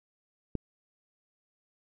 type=click; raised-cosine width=3 ms; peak=-18 dBFS; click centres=0.553 s; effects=none